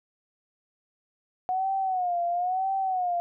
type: tone with vibrato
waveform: sine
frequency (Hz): 732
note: F#5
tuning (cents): -19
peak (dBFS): -24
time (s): 1.49-3.2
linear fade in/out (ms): 0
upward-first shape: sine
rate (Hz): 1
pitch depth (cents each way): 100
effects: none